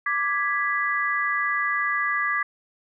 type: chord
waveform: sine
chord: G# diminished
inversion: second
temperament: equal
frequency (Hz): 1174.7 / 1661.2 / 1975.5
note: D6 / G#6 / B6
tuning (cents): 0 / 0 / 0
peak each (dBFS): -26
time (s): 0.06-2.43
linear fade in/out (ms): 5
effects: none